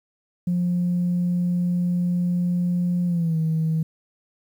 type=tone with pitch glide; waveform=sine; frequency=176.7 to 160.17 Hz; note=F3 to E3; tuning=+21 to -49 cents; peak=-18 dBFS; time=0.47-3.83 s; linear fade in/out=5 ms; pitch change=-170 cents; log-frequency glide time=3.06-3.37 s; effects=tanh soft clip ceiling -16 dBFS + 9-bit